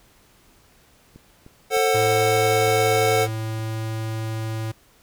click train, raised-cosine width 3 ms, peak -31 dBFS, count 9, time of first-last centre 1.16-3.592 s, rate 3.29 Hz
square chord, F# diminished, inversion first, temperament just, 444 / 532.8 / 740 Hz, A4 / C5 / F#5, +16 / +31 / 0 cents, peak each -21 / -25 / -23 dBFS, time 1.7-3.28 s, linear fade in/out 50 ms
square tone with pitch glide, 110 to 110.89 Hz, A2 to A2, 0 to +14 cents, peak -26 dBFS, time 1.94-4.72 s, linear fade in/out 10 ms, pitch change +14 cents, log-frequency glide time 2.8-3.87 s
effects pink hiss -56 dBFS RMS until 5.02 s

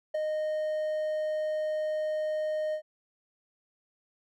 triangle tone with ADSR envelope, 617 Hz, D#5, 15 cents flat, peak -22 dBFS, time 0.14-2.82 s, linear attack 11 ms, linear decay 3 ms, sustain -4 dB, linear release 84 ms, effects none

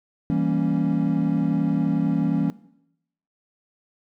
triangle chord, E diminished seventh, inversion none, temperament equal, 164.81 / 196 / 233.1 / 277.2 Hz, E3 / G3 / Bb3 / Db4, 0 / 0 / 0 / 0 cents, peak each -22 / -24 / -24 / -22 dBFS, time 0.3-2.5 s, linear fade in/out 0 ms, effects noise-tail reverb RT60 0.8 s tail -20 dB re dry + tanh soft clip ceiling -9 dBFS

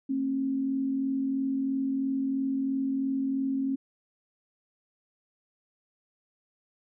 sine tone pair together, 227 / 270 Hz, A#3 / C#4, -46 / -45 cents, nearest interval minor third, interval 301 cents, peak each -36 / -26 dBFS, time 0.09-3.76 s, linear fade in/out 10 ms, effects none

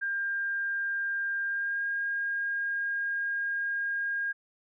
sine tone with pitch glide, 1600 to 1620.5 Hz, G6 to G#6, +35 to -43 cents, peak -28 dBFS, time 0.01-4.33 s, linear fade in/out 20 ms, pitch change +22 cents, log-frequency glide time 1.46-1.84 s, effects none

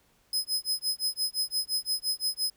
sawtooth tone with tremolo, 5070 Hz, D#8, 32 cents sharp, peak -22 dBFS, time 0.33-2.5 s, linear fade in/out 2 ms, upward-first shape sine, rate 5.8 Hz, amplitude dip 100%, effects pink hiss -66 dBFS RMS until 2.56 s

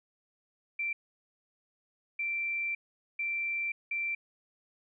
sine tone bursts at uneven times, 2349 Hz, D7, in tune, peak -30 dBFS, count 4, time 0.79-0.93 / 2.19-2.75 / 3.19-3.72 / 3.91-4.15 s, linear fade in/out 5 ms, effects none

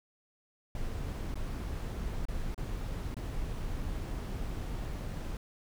brown noise with dropouts, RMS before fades -36 dBFS, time 0.75-5.37 s, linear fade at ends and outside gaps 2 ms, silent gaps 1.343-1.355 / 2.254-2.284 / 2.545-2.578 / 3.144-3.167 s, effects none

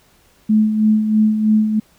sine tone with tremolo, 215.5 Hz, A3, 36 cents flat, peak -9 dBFS, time 0.49-1.8 s, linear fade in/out 10 ms, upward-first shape sine, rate 3.1 Hz, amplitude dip 55%, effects pink hiss -54 dBFS RMS until 1.98 s

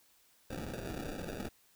white noise with sample-and-hold, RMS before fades -41 dBFS, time 0.5-1.49 s, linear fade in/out 5 ms, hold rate 1050 Hz, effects white hiss -67 dBFS RMS until 1.75 s

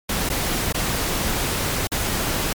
pink noise with dropouts, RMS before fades -23 dBFS, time 0.09-2.53 s, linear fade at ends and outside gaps 5 ms, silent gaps 0.291-0.299 / 0.726-0.744 / 1.873-1.917 s, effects MP3 96 kbps

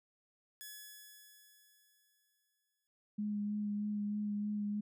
5% pulse tone with exponential decay, 1700 Hz, G#6, 40 cents sharp, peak -35 dBFS, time 0.61-2.87 s, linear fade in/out 0 ms, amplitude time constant 490 ms
sine tone with vibrato, 207.7 Hz, G#3, in tune, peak -34 dBFS, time 3.18-4.81 s, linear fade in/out 10 ms, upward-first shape sine, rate 3.2 Hz, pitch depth 16 cents each way
effects none

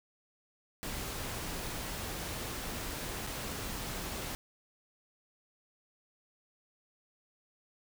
pink noise with dropouts, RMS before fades -39 dBFS, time 0.83-4.35 s, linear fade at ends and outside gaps 0 ms, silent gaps 3.267-3.272 s, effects none

